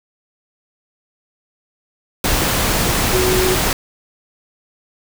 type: tone in noise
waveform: sine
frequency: 370 Hz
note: F#4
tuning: in tune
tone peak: -16 dBFS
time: 3.13-3.55 s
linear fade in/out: 2 ms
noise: pink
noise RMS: -17 dBFS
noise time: 2.24-3.73 s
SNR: -2 dB
effects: none